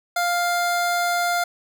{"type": "tone pair together", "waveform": "square", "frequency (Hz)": [700.4, 1400], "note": ["F5", "F6"], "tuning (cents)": [5, 4], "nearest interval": "octave", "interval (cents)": 1199, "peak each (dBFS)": [-22, -25], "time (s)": [0.16, 1.44], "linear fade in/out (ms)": 5, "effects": []}